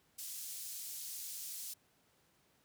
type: band-pass noise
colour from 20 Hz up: white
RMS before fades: -45 dBFS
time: 0.18-1.74 s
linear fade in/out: 10 ms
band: 5100 to 15000 Hz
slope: 12 dB/octave
effects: pink hiss -72 dBFS RMS until 2.64 s + high-pass 80 Hz 12 dB/octave